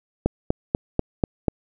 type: click train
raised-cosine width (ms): 2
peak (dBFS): -5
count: 6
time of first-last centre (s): 0.26-1.482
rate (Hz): 4.09
effects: none